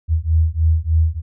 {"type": "beating tone pair", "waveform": "sine", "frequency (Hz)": [78.9, 82.2], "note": ["D#2", "E2"], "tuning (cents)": [25, -4], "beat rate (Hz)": 3.3, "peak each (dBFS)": -16, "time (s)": [0.08, 1.22], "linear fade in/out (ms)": 50, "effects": []}